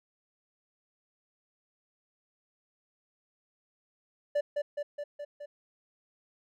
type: tone with echo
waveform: triangle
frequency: 583 Hz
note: D5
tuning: 13 cents flat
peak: -23 dBFS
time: 4.35-4.41 s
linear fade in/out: 10 ms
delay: 210 ms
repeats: 5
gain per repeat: -3 dB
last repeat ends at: 5.46 s
effects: none